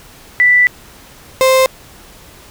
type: tone pair in turn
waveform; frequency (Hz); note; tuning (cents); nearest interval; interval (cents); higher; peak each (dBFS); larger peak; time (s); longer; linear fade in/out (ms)
sine / 35% pulse; 1975.5 / 523.2; B6 / C5; 0 / 0; octave + major seventh; 2300; first; -6; neither; 0.4-0.67 / 1.41-1.66; first; 0
effects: pink hiss -40 dBFS RMS until 2.5 s